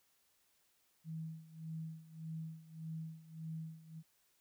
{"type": "tone with tremolo", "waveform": "sine", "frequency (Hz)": 160.5, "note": "E3", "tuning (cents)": -46, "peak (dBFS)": -40, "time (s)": [1.04, 4.03], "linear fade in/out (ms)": 50, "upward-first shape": "sine", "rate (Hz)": 1.7, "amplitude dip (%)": 85, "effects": ["white hiss -75 dBFS RMS until 4.4 s"]}